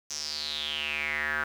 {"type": "tone with band-pass filter sweep", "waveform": "square", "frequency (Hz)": 74.9, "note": "D2", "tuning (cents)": 35, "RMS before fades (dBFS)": -32, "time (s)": [0.1, 1.44], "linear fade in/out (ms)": 5, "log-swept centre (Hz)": [6000, 1500], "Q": 7.4, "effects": ["9-bit"]}